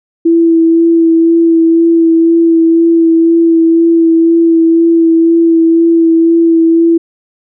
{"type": "tone with vibrato", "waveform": "sine", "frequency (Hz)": 331, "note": "E4", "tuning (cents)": 7, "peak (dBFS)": -4, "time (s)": [0.25, 6.98], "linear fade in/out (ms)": 10, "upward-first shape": "sine", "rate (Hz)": 2, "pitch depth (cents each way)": 17, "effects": []}